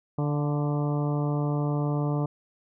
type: harmonic tone with a mistuned harmonic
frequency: 146.83 Hz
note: D3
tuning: in tune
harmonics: 1 / 2 / 3 / 4 / 5 / 6 / 7 / 8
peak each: -25 / -31 / -35 / -37 / -39 / -41 / -42 / -43 dBFS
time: 0.18-2.26 s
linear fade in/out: 5 ms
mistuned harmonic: 5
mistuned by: -27 cents
effects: none